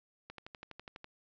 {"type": "click train", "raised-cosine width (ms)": 0.3, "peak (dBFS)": -30, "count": 10, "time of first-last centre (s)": [0.3, 1.044], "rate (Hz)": 12.1, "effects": ["resampled to 16000 Hz"]}